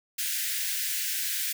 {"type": "high-pass noise", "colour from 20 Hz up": "white", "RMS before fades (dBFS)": -30, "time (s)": [0.18, 1.53], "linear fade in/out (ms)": 10, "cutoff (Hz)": 1500, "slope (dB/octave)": 96, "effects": []}